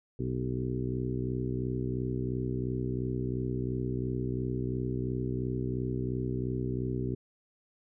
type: harmonic tone with a mistuned harmonic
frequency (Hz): 62.9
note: B1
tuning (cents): +32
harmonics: 1 / 2 / 3 / 4 / 5 / 6 / 7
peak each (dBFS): -40 / -33 / -41 / -37 / -39 / -37 / -45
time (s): 0.19-7.15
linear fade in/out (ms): 5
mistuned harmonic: 7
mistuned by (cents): -24
effects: none